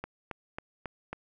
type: click train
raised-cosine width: 0.5 ms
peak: -21 dBFS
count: 5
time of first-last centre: 0.04-1.13 s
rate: 3.67 Hz
effects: none